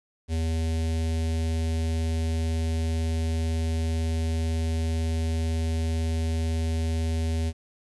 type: tone with notch filter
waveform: square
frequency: 81 Hz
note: E2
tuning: 30 cents flat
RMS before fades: -26 dBFS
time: 0.28-7.53 s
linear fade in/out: 50 ms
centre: 1200 Hz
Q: 0.72
effects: resampled to 24000 Hz + 10-bit